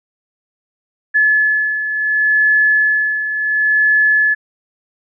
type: beating tone pair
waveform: sine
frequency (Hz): 1717 / 1717.7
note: A6 / A6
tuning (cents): -43 / -42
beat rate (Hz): 0.7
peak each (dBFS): -19 / -12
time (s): 1.14-4.35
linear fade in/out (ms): 20
effects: none